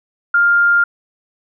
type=tone; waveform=sine; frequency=1402 Hz; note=F6; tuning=6 cents sharp; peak=-9 dBFS; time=0.34-0.84 s; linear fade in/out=5 ms; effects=none